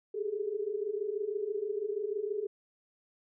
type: tone cluster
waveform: sine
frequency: 391.2 / 405.9 / 432.1 Hz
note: G4 / G#4 / A4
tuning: -4 / -40 / -31 cents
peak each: -39 / -35 / -35 dBFS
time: 0.14-2.47 s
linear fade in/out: 10 ms
effects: none